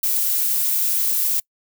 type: noise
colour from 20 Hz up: violet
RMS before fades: -20 dBFS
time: 0.03-1.4 s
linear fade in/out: 5 ms
effects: noise-tail reverb RT60 0.1 s tail -26 dB re dry